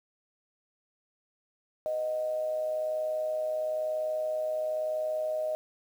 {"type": "tone with amplitude modulation", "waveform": "sine", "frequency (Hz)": 622.3, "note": "D#5", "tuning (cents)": 0, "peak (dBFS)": -26, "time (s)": [1.86, 5.55], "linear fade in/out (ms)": 0, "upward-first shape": "sine", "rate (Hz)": 121, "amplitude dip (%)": 45, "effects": ["9-bit"]}